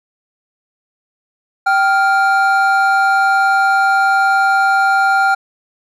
triangle tone pair together, 778.9 / 1400 Hz, G5 / F6, -11 / +4 cents, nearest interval minor seventh, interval 1015 cents, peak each -11 dBFS, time 1.66-5.35 s, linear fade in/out 10 ms, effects none

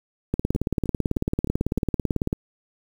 two click trains, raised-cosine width 3 ms, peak -17 / -9 dBFS, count 5 / 37, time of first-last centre 0.55-1.781 / 0.34-2.329 s, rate 3.25 / 18.1 Hz, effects 7-bit

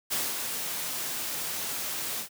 white noise with ADSR envelope, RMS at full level -28 dBFS, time 0.1-2.29 s, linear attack 24 ms, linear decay 210 ms, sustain -5 dB, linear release 93 ms, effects high-pass 100 Hz 12 dB/octave

